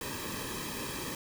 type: noise with comb filter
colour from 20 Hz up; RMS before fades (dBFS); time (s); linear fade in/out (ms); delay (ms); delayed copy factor
pink; -38; 0.01-1.15; 2; 1.4; -0.75
effects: none